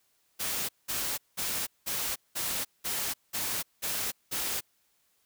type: noise bursts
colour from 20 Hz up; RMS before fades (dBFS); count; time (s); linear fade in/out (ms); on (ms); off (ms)
white; -32; 9; 0.39-4.61; 20; 300; 190
effects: white hiss -71 dBFS RMS until 5.25 s